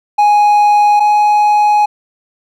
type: tone pair in turn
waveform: triangle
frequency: 830.6 / 836.4 Hz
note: G#5 / G#5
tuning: 0 / +12 cents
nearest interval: unison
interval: 12 cents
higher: second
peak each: -4 / -5 dBFS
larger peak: first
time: 0.18-1 / 1-1.86 s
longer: second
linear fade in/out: 10 ms
effects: none